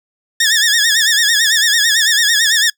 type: tone with vibrato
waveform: 15% pulse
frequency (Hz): 1760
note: A6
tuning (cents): 0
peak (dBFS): -4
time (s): 0.4-2.7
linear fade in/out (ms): 5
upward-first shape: sine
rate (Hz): 9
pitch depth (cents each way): 110
effects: noise-tail reverb RT60 0.1 s tail -24 dB re dry